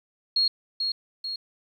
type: tone with echo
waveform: sine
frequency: 4288 Hz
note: C8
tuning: 42 cents sharp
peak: -19 dBFS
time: 0.36-0.48 s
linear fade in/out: 5 ms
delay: 440 ms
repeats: 2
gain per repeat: -5 dB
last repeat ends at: 1.36 s
effects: 10-bit

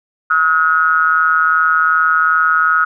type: ring-modulated tone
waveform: triangle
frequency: 81.3 Hz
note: E2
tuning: 23 cents flat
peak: -5 dBFS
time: 0.3-2.85 s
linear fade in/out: 10 ms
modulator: 1360 Hz
effects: none

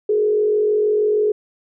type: tone with frequency modulation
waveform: sine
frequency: 423.4 Hz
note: G#4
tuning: 33 cents sharp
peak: -14 dBFS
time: 0.09-1.32 s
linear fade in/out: 5 ms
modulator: 46.3 Hz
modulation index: 0.52
effects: none

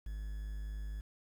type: tone with quantisation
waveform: triangle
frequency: 51.91 Hz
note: G#1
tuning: in tune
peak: -36 dBFS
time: 0.06-1.01 s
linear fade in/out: 5 ms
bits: 10
effects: none

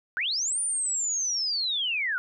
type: linear two-way sweep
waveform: sine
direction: up then down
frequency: 1396.9 to 9397 to 1396.9 Hz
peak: -25 dBFS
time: 0.17-2.18 s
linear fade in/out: 0 ms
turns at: 0.6 s
effects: none

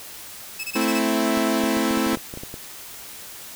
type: tone bursts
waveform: sawtooth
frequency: 2600 Hz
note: E7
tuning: 24 cents flat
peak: -24 dBFS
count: 6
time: 0.59-0.994 s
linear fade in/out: 10 ms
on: 49 ms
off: 22 ms
type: chord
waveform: sawtooth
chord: A minor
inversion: none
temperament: equal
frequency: 220 / 261.6 / 329.6 Hz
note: A3 / C4 / E4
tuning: 0 / 0 / 0 cents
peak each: -20 dBFS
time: 0.75-2.16 s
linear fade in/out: 10 ms
type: clicks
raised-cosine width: 2 ms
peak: -21 dBFS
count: 12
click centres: 1.374 / 1.638 / 1.77 / 1.91 / 1.974 / 2.067 / 2.131 / 2.172 / 2.339 / 2.374 / 2.435 / 2.541 s
effects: white hiss -39 dBFS RMS until 3.55 s

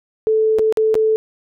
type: tone with dropouts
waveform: sine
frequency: 437.9 Hz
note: A4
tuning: 8 cents flat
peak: -12 dBFS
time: 0.27-1.16 s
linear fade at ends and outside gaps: 0 ms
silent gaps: 0.586-0.593 / 0.725-0.772 / 0.943-0.953 s
effects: none

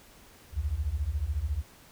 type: beating tone pair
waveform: sine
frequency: 65.41 / 79.41 Hz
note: C2 / D#2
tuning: 0 / +36 cents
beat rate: 14 Hz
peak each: -31 / -30 dBFS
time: 0.52-1.64 s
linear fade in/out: 50 ms
effects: pink hiss -55 dBFS RMS until 1.91 s

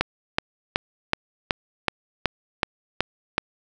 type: click train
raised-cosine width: 0.3 ms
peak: -3 dBFS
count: 10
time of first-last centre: 0.01-3.381 s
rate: 2.67 Hz
effects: none

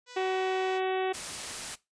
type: tone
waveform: 5% pulse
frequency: 493.9 Hz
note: B4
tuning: in tune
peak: -33 dBFS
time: 0.06-0.81 s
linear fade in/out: 50 ms
type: harmonic tone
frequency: 376.2 Hz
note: F#4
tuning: 29 cents sharp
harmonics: 1 / 2 / 3 / 4 / 5 / 6 / 7 / 8 / 9 / 10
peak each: -28 / -32 / -41 / -43 / -42 / -46 / -43 / -46 / -47 / -52 dBFS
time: 0.16-1.13 s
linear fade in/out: 10 ms
type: noise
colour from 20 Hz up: white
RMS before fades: -37 dBFS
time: 1.13-1.76 s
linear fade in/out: 20 ms
effects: noise-tail reverb RT60 0.2 s tail -18 dB re dry + resampled to 22050 Hz

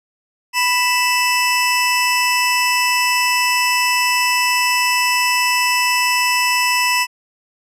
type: tone pair together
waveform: 25% pulse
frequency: 987.8 / 2637 Hz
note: B5 / E7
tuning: 0 / 0 cents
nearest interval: octave + perfect fourth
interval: 1700 cents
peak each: -13 dBFS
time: 0.53-7.07 s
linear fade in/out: 50 ms
effects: resampled to 32000 Hz

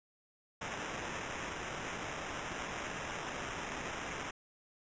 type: noise with sample-and-hold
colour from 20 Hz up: white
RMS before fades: -41 dBFS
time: 0.61-4.31 s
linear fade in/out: 5 ms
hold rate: 4410 Hz
effects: resampled to 16000 Hz

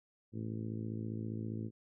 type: harmonic tone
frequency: 55 Hz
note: A1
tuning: in tune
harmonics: 2 / 3 / 4 / 5 / 6 / 7 / 8 / 9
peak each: -40 / -49 / -42 / -48 / -47 / -52 / -57 / -59 dBFS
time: 0.32-1.71 s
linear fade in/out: 50 ms
effects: none

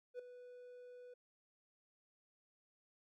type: tone with ADSR envelope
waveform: triangle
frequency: 493.9 Hz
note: B4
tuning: in tune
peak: -39 dBFS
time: 0.14-1.14 s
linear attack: 52 ms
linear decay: 5 ms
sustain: -12 dB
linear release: 6 ms
effects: none

